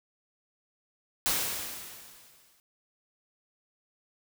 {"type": "noise with exponential decay", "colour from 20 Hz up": "white", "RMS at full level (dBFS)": -26, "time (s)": [1.26, 2.6], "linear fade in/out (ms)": 0, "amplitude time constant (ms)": 290, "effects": []}